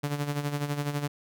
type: tone with tremolo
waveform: sawtooth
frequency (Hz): 145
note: D3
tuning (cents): -22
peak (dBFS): -22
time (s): 0.03-1.08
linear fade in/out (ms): 10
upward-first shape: sine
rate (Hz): 12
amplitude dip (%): 65
effects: none